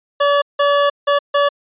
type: tone bursts at uneven times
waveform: 25% pulse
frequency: 572 Hz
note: D5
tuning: 46 cents flat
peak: -8 dBFS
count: 4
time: 0.2-0.42 / 0.59-0.9 / 1.07-1.19 / 1.34-1.49 s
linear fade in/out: 10 ms
effects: resampled to 8000 Hz